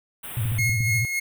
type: band-stop noise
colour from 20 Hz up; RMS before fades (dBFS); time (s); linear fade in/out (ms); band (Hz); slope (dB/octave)
white; -36; 0.23-0.59; 10; 3600 to 8300; 96
type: tone with vibrato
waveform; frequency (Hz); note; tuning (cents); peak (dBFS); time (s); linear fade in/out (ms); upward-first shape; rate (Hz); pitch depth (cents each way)
sine; 112.5; A2; +39; -22; 0.37-1.05; 0; sine; 14; 170
type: clicks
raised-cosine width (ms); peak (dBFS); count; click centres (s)
5; -21; 5; 0.457 / 0.517 / 0.589 / 0.695 / 0.806
type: tone with tremolo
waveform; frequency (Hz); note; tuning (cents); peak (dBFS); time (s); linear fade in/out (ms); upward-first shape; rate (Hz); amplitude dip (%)
45% pulse; 2159; C#7; -46; -21; 0.58-1.2; 10; sine; 3.5; 50
effects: none